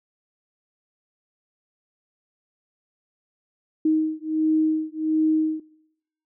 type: beating tone pair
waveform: sine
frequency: 312.9 / 314.3 Hz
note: D#4 / D#4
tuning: +10 / +18 cents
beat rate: 1.4 Hz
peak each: -22 dBFS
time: 3.85-5.6 s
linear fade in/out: 5 ms
effects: noise-tail reverb RT60 0.8 s tail -20 dB re dry